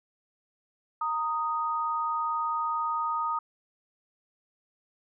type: tone pair together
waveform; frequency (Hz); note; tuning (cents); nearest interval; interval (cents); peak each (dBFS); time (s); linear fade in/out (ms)
sine; 924.5 / 1244.5; A#5 / D#6; -15 / 0; perfect fourth; 515; -31 / -28; 1.01-3.39; 5
effects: none